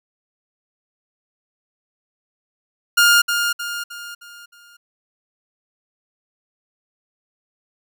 sawtooth tone with echo, 1412 Hz, F6, 19 cents sharp, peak -7 dBFS, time 2.97-3.22 s, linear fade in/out 10 ms, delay 310 ms, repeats 5, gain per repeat -7 dB, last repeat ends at 4.77 s, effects none

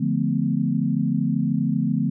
sine chord, B half-diminished seventh, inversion first, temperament equal with one note detuned, 146.83 / 174.61 / 220 / 252.9 Hz, D3 / F3 / A3 / B3, 0 / 0 / 0 / +41 cents, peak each -25 / -25 / -24 / -25 dBFS, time 0-2.1 s, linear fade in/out 10 ms, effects none

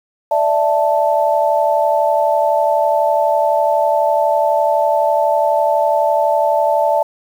sine chord, D suspended second, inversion none, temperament equal, 587.3 / 659.3 / 880 Hz, D5 / E5 / A5, 0 / 0 / 0 cents, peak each -16 dBFS, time 0.31-7.03 s, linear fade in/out 5 ms, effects 7-bit

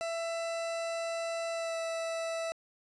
40% pulse tone with pitch glide, 666 to 658.4 Hz, E5 to E5, +18 to -2 cents, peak -32 dBFS, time 0.01-2.52 s, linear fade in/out 0 ms, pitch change -20 cents, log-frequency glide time 1.52-1.77 s, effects resampled to 22050 Hz + 11-bit

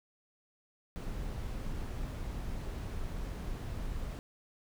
brown noise, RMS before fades -38 dBFS, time 0.96-4.19 s, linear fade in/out 0 ms, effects none

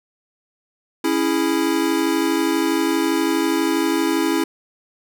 square chord, C# minor, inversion none, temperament equal, 277.2 / 329.6 / 415.3 Hz, C#4 / E4 / G#4, 0 / 0 / 0 cents, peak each -23 / -20 / -26 dBFS, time 1.04-4.44 s, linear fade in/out 5 ms, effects none

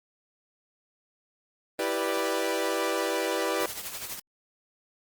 sawtooth chord, E minor seventh, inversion none, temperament equal with one note detuned, 329.6 / 392 / 491.3 / 587.3 Hz, E4 / G4 / B4 / D5, 0 / 0 / -9 / 0 cents, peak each -29 / -28 / -27 / -28 dBFS, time 1.79-3.66 s, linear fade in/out 2 ms
white noise with tremolo, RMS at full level -34 dBFS, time 3.6-4.2 s, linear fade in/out 10 ms, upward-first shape triangle, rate 12 Hz, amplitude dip 70%
effects Opus 32 kbps

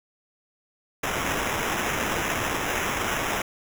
white noise with sample-and-hold, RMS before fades -27 dBFS, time 1.03-3.42 s, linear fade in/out 5 ms, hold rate 4410 Hz, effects none

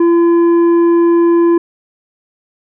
triangle tone with tanh clipping, 340 Hz, F4, 46 cents flat, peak -8 dBFS, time 0-1.58 s, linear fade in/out 5 ms, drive 11 dB, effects none

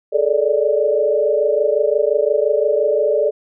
sine tone cluster, 423.7 / 449.2 / 574 / 600 Hz, G#4 / A4 / D5 / D5, +35 / +36 / -40 / +37 cents, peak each -19 dBFS, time 0.12-3.31 s, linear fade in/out 20 ms, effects none

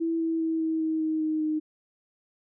sine tone with pitch steps, 329.6 / 326.6 / 323.6 / 320.6 / 317.6 / 314.7 / 311.8 / 309 Hz, E4 / E4 / E4 / E4 / D#4 / D#4 / D#4 / D#4, 0 / -16 / -32 / -48 / +36 / +20 / +4 / -12 cents, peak -24 dBFS, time 0-1.6 s, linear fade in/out 20 ms, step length 200 ms, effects none

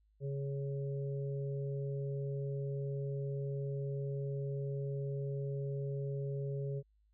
harmonic tone, 138.59 Hz, C#3, in tune, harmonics 1 / 3 / 4, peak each -36 / -42 / -48 dBFS, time 0.2-6.83 s, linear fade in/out 50 ms, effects added 52 Hz sine -68 dBFS peak until 7.13 s

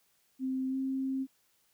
sine tone with pitch glide, 261.6 to 265.9 Hz, C4 to C4, 0 to +28 cents, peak -30 dBFS, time 0.39-1.27 s, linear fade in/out 50 ms, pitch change +28 cents, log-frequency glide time 0.69-0.76 s, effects white hiss -71 dBFS RMS until 1.73 s

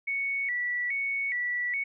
sine tone with vibrato, 2083 Hz, C7, 8 cents flat, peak -27 dBFS, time 0.07-1.84 s, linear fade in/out 10 ms, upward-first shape square, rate 1.2 Hz, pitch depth 110 cents each way, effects none

